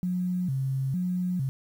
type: tone with vibrato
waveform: sine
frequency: 155.56 Hz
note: D#3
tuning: in tune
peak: -25 dBFS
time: 0.03-1.49 s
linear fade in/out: 0 ms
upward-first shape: square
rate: 1.1 Hz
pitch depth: 260 cents each way
effects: 9-bit